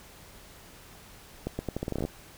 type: accelerating click train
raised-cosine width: 2 ms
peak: -17 dBFS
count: 13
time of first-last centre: 1.47-2.051 s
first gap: 120 ms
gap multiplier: 0.81
effects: pink hiss -51 dBFS RMS until 2.37 s